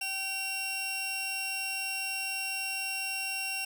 sawtooth tone pair together, 770 / 2744 Hz, G5 / F7, -31 / -31 cents, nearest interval octave + minor seventh, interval 2200 cents, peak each -38 / -29 dBFS, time 0.01-3.65 s, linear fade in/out 5 ms, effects none

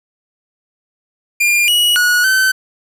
45% pulse tone with pitch steps, 2404 / 2914 / 1459 / 1533 Hz, D7 / F#7 / F#6 / G6, +40 / -27 / -25 / -39 cents, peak -10 dBFS, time 1.4-2.52 s, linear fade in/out 10 ms, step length 280 ms, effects none

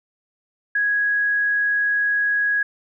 sine tone, 1661.2 Hz, G#6, in tune, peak -17 dBFS, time 0.75-2.63 s, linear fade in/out 5 ms, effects none

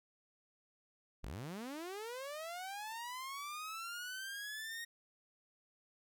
sawtooth linear sweep, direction up, 32.61 to 1874 Hz, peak -39 dBFS, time 1.23-4.85 s, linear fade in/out 10 ms, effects none

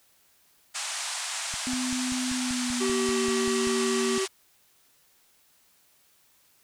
white band-pass noise, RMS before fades -33 dBFS, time 0.74-4.28 s, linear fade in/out 20 ms, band 660 to 9200 Hz, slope 48 dB/octave
click train, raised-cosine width 5 ms, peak -30 dBFS, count 12, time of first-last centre 1.54-3.672 s, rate 5.16 Hz
sine tone with pitch glide, 253.4 to 236.4 Hz, B3 to A#3, +45 to +24 cents, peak -28 dBFS, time 1.67-4.18 s, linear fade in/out 0 ms, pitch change -121 cents, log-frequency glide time 2.36-3.24 s
harmonic tone, 383.6 Hz, G4, 37 cents flat, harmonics 1 / 3 / 5 / 7 / 8, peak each -26 / -36 / -40 / -43 / -44 dBFS, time 2.8-4.26 s, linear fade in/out 20 ms
effects white hiss -63 dBFS RMS until 6.63 s

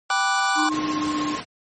square chord, G major seventh, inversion none, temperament equal, 784 / 987.8 / 1174.7 / 1480 Hz, G5 / B5 / D6 / F#6, 0 / 0 / 0 / 0 cents, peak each -25 / -29 / -25 / -24 dBFS, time 0.1-0.69 s, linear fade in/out 2 ms
sine tone with pitch glide, 307.4 to 300.4 Hz, D#4 to D4, -21 to +39 cents, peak -23 dBFS, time 0.55-1.37 s, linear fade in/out 50 ms, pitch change -40 cents, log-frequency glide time 0.72-1.21 s
sine tone with tremolo, 1070 Hz, C6, 38 cents sharp, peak -24 dBFS, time 0.58-1.4 s, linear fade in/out 5 ms, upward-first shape sine, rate 16 Hz, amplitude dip 75%
pink noise, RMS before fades -30 dBFS, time 0.69-1.45 s, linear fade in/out 50 ms
effects high-pass 150 Hz 12 dB/octave + MP3 32 kbps

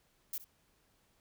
violet noise with echo, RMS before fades -38 dBFS, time 0.33-0.38 s, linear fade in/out 5 ms, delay 65 ms, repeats 1, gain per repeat -15 dB, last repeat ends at 0.445 s, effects pink hiss -72 dBFS RMS until 1.2 s

